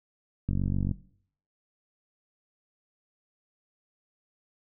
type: click train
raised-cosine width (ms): 5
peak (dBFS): -16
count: 21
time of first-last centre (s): 0.49-0.913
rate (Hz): 47.3
effects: noise-tail reverb RT60 0.6 s tail -19 dB re dry